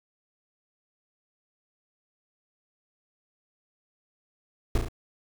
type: noise with echo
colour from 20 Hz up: brown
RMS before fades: -22 dBFS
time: 4.75-4.78 s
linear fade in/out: 2 ms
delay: 35 ms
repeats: 3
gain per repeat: -4 dB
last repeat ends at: 4.885 s
effects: none